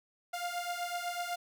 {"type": "beating tone pair", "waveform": "sawtooth", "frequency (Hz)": [698.5, 706.5], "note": ["F5", "F5"], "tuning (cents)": [0, 20], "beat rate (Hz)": 8, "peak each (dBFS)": [-34, -34], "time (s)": [0.33, 1.36], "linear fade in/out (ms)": 10, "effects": []}